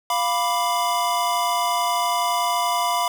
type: chord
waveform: square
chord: B diminished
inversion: second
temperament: equal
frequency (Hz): 698.5 / 987.8 / 1174.7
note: F5 / B5 / D6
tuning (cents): 0 / 0 / 0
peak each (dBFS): -25 / -23 / -28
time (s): 0.1-3.08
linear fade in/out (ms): 2
effects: none